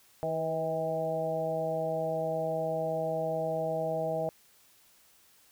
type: harmonic tone with a mistuned harmonic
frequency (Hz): 160.3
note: E3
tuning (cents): -48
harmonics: 1 / 2 / 3 / 4 / 5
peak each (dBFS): -38 / -43 / -35 / -31 / -38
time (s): 0.23-4.29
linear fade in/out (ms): 0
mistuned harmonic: 3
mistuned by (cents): +32
effects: white hiss -62 dBFS RMS until 5.51 s